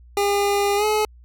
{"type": "tone with pitch glide", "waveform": "25% pulse", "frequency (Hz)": [404.2, 426.8], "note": ["G#4", "G#4"], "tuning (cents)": [-47, 47], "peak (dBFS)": -14, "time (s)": [0.17, 1.05], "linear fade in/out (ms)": 2, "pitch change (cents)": 94, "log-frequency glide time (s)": [0.76, 0.85], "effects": ["added 60 Hz sine -44 dBFS peak until 1.24 s"]}